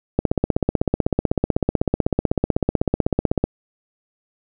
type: click train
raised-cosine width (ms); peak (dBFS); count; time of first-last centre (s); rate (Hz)
2; -3; 53; 0.19-3.44; 16
effects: none